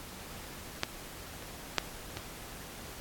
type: clicks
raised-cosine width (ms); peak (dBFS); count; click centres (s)
0.2; -10 / -28 / -7 / -21; 4; 0.834 / 1.424 / 1.783 / 2.171
effects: pink hiss -46 dBFS RMS until 3 s + AAC 64 kbps